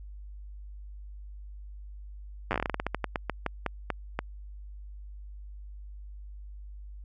slowing click train, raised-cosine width 0.5 ms, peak -13 dBFS, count 21, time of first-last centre 2.51-4.19 s, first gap 9 ms, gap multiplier 1.2, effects added 50 Hz sine -41 dBFS peak until 7.04 s

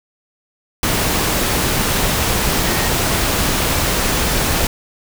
sine tone in noise, 1864.7 Hz, A#6, in tune, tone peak -26 dBFS, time 2.67-2.88 s, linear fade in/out 2 ms, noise pink, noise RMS -17 dBFS, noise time 0.83-4.67 s, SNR -12 dB, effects none

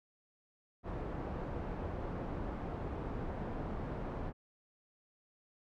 pink low-pass noise, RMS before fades -40 dBFS, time 0.83-4.33 s, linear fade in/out 50 ms, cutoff 910 Hz, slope 12 dB/octave, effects none

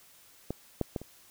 clicks, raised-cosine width 2 ms, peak -19 / -14 / -18 / -29 dBFS, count 4, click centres 0.506 / 0.813 / 0.962 / 1.016 s, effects white hiss -58 dBFS RMS until 1.3 s

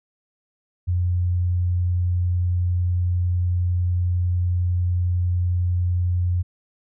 sine tone, 88.9 Hz, F2, 31 cents sharp, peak -18 dBFS, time 0.87-6.43 s, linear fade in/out 20 ms, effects none

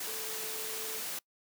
sine tone in noise, 439.6 Hz, A4, 2 cents flat, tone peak -45 dBFS, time 0.07-1 s, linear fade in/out 5 ms, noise white, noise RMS -38 dBFS, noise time 0-1.19 s, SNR -10 dB, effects noise-tail reverb RT60 0.1 s tail -24 dB re dry + high-pass 200 Hz 12 dB/octave

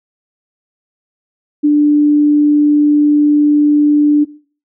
sine tone, 295.3 Hz, D4, 10 cents sharp, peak -6 dBFS, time 1.63-4.25 s, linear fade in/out 20 ms, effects noise-tail reverb RT60 0.4 s tail -18 dB re dry

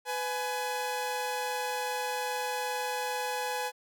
sawtooth tone pair together, 499.5 / 840 Hz, B4 / G#5, +20 / +19 cents, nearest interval major sixth, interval 899 cents, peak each -31 / -29 dBFS, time 0.05-3.72 s, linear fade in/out 50 ms, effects none

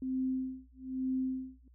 sine tone with tremolo, 260.1 Hz, C4, 10 cents flat, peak -29 dBFS, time 0.02-1.68 s, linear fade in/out 2 ms, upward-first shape sine, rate 1.1 Hz, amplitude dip 100%, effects added 60 Hz sine -57 dBFS peak until 1.74 s

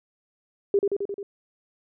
sine tone with echo, 400.8 Hz, G4, 38 cents sharp, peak -16 dBFS, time 0.74-0.79 s, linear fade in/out 2 ms, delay 88 ms, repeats 5, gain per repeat -3 dB, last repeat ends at 1.23 s, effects none

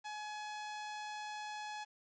sawtooth tone, 845 Hz, G#5, 30 cents sharp, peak -38 dBFS, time 0.04-1.85 s, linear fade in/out 20 ms, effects resampled to 16000 Hz + 11-bit

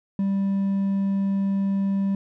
triangle tone with hard clipping, 196.1 Hz, G3, 1 cent sharp, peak -21 dBFS, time 0.19-2.15 s, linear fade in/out 2 ms, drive 5 dB, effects none

